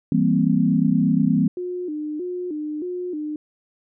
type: chord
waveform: sine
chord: C dominant seventh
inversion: first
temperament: equal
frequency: 164.81 / 196 / 233.1 / 261.6 Hz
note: E3 / G3 / Bb3 / C4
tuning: 0 / 0 / 0 / 0 cents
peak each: -21 dBFS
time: 0.12-1.48 s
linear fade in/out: 2 ms
type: tone with vibrato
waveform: sine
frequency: 329.6 Hz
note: E4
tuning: in tune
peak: -25 dBFS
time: 1.57-3.36 s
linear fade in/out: 2 ms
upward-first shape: square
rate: 1.6 Hz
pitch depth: 150 cents each way
effects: none